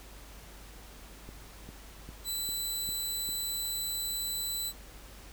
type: click train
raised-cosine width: 3 ms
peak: -32 dBFS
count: 6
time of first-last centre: 1.29-3.29 s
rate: 2.5 Hz
type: tone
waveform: 15% pulse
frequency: 3991 Hz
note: B7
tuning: 17 cents sharp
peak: -25 dBFS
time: 2.24-4.73 s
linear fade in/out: 50 ms
effects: added 50 Hz sine -50 dBFS peak until 5.32 s + pink hiss -52 dBFS RMS until 5.32 s